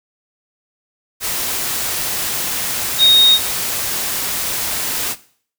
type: tone in noise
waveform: sine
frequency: 3729 Hz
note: A#7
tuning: in tune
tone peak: -6 dBFS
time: 2.98-3.39 s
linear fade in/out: 50 ms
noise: white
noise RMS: -21 dBFS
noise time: 1.2-5.16 s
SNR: +12 dB
effects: noise-tail reverb RT60 0.5 s tail -17 dB re dry